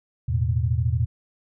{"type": "chord", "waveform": "sine", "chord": "E suspended fourth", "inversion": "none", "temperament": "equal", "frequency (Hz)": [82.41, 110, 123.47], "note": ["E2", "A2", "B2"], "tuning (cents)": [0, 0, 0], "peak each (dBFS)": -24, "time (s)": [0.28, 1.06], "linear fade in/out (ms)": 10, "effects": []}